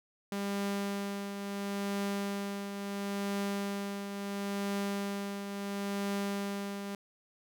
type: tone with tremolo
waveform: sawtooth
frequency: 200 Hz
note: G3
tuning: 35 cents sharp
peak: -27 dBFS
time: 0.32-6.95 s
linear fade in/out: 2 ms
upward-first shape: triangle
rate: 0.73 Hz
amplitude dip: 55%
effects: none